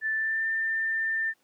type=tone with pitch glide; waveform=sine; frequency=1760 to 1791.8 Hz; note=A6 to A6; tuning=0 to +31 cents; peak=-25 dBFS; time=0.01-1.34 s; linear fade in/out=50 ms; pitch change=+31 cents; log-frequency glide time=0.14-0.46 s; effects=pink hiss -69 dBFS RMS until 1.43 s + high-pass 200 Hz 12 dB/octave